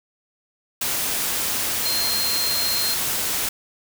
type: tone in noise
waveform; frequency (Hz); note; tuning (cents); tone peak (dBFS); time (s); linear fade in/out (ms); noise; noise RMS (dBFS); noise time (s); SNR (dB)
sine; 4186; C8; 0; -23; 1.85-2.94; 5; white; -24; 0.81-3.49; -2
effects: none